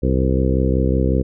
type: harmonic tone with a mistuned harmonic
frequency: 65.41 Hz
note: C2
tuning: in tune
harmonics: 1 / 2 / 3 / 4 / 5 / 6 / 7 / 8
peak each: -18 / -21 / -23 / -24 / -25 / -26 / -26 / -27 dBFS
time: 0.02-1.23 s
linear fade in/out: 20 ms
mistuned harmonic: 8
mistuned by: -23 cents
effects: none